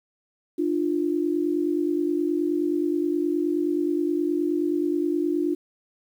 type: tone pair together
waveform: sine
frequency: 299.7 / 349.2 Hz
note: D4 / F4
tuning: +35 / 0 cents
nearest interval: minor third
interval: 265 cents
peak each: -24 dBFS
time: 0.58-5.55 s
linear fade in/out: 10 ms
effects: 9-bit